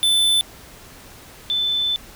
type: tone pair in turn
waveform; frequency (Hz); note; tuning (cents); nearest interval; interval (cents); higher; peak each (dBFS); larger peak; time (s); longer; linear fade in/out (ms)
square / sine; 3520 / 3520; A7 / A7; 0 / 0; unison; 0; neither; -15 / -18; first; 0.03-0.41 / 1.5-1.96; second; 0
effects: pink hiss -43 dBFS RMS until 2.15 s